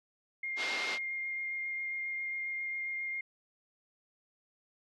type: tone with vibrato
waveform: sine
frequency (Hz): 2121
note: C7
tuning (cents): +23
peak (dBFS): -34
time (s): 0.43-3.21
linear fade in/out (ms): 5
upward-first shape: sine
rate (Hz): 7.4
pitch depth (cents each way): 9
type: band-pass noise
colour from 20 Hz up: white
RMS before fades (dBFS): -38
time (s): 0.56-0.99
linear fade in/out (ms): 50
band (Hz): 270 to 4600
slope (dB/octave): 24
effects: none